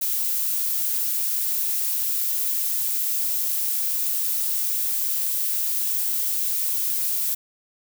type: noise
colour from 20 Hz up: violet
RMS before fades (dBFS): -24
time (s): 0.01-7.35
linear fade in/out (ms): 10
effects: none